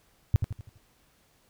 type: tone with echo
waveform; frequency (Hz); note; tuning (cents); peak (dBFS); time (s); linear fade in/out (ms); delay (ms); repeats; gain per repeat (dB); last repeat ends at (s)
sine; 104.4; G#2; +10; -15; 0.34-0.36; 0; 83; 5; -7; 0.775
effects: pink hiss -65 dBFS RMS until 1.49 s